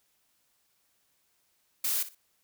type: noise with echo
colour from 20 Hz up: blue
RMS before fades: -29 dBFS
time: 1.84-2.03 s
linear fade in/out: 5 ms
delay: 60 ms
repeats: 2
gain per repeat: -14 dB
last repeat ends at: 2.15 s
effects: white hiss -72 dBFS RMS until 2.43 s